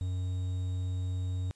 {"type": "tone with quantisation", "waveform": "triangle", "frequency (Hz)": 91.8, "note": "F#2", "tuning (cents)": -13, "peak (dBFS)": -28, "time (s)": [0.01, 1.51], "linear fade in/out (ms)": 0, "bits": 9, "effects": ["white hiss -69 dBFS RMS until 1.55 s", "resampled to 22050 Hz"]}